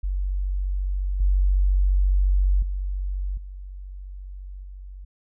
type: tone with level steps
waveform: sine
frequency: 47.21 Hz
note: F#1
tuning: 36 cents sharp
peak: -22 / -16 / -24 / -34 / -36 dBFS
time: 0.03-5.05 s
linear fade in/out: 10 ms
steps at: 1.2 / 2.62 / 3.37 / 4.63 s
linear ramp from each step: 5 ms
effects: none